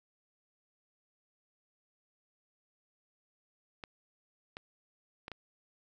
clicks, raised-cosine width 0.3 ms, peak -26 dBFS, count 4, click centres 3.838 / 4.569 / 5.281 / 5.317 s, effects none

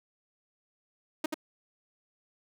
sawtooth tone with echo, 311.1 Hz, D#4, in tune, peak -23 dBFS, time 1.24-1.26 s, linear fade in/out 5 ms, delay 83 ms, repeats 1, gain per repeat -3 dB, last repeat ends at 1.343 s, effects none

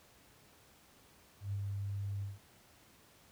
sine tone with ADSR envelope, 99.8 Hz, G2, 32 cents sharp, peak -33 dBFS, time 1.4-2.39 s, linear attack 120 ms, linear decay 58 ms, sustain -2 dB, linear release 170 ms, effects pink hiss -63 dBFS RMS until 3.31 s + high-pass 60 Hz 12 dB/octave

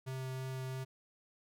square tone with vibrato, 130.81 Hz, C3, in tune, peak -39 dBFS, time 0.06-0.85 s, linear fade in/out 20 ms, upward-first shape triangle, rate 3 Hz, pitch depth 8 cents each way, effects none

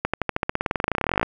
accelerating click train, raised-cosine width 0.5 ms, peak -6 dBFS, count 29, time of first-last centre 0.05-1.23 s, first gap 86 ms, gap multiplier 0.94, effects 8-bit

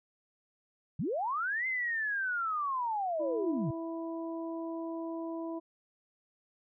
sine linear two-way sweep, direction up then down, 116.6 to 2093 to 116.6 Hz, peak -30 dBFS, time 0.99-3.71 s, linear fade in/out 5 ms, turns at 1.67 s
harmonic tone, 329.6 Hz, E4, in tune, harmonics 1 / 2 / 3, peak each -36 / -42 / -46 dBFS, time 3.19-5.6 s, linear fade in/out 20 ms
effects none

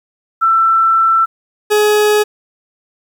sine / 40% pulse tone pair in turn, 1336 / 420.8 Hz, E6 / G#4, +23 / +23 cents, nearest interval octave + minor sixth, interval 2000 cents, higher first, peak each -8 dBFS, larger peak neither, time 0.41-1.26 / 1.7-2.24 s, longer first, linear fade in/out 20 ms, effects 8-bit

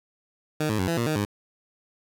15% pulse tone with pitch steps, 153.5 / 107.5 / 92.5 / 167.5 / 117.7 / 155 / 102.5 Hz, D#3 / A2 / F#2 / E3 / A#2 / D#3 / G#2, -23 / -40 / 0 / +28 / +17 / -6 / -22 cents, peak -17 dBFS, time 0.6-1.251 s, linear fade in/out 5 ms, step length 93 ms, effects none

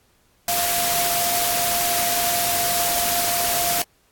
sine tone in noise, 698.5 Hz, F5, in tune, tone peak -24 dBFS, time 0.48-3.82 s, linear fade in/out 2 ms, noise white, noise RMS -22 dBFS, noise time 0.48-3.82 s, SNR -5 dB, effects pink hiss -61 dBFS RMS until 4.11 s + AAC 64 kbps

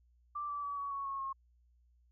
sine tone with pitch steps, 1174.7 / 1158.5 / 1142.6 / 1126.8 / 1111.3 / 1096 / 1080.9 Hz, D6 / D6 / D6 / C#6 / C#6 / C#6 / C#6, 0 / -24 / -48 / +28 / +4 / -20 / -44 cents, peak -36 dBFS, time 0.35-1.33 s, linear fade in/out 10 ms, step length 140 ms, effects added 60 Hz sine -65 dBFS peak until 2.11 s

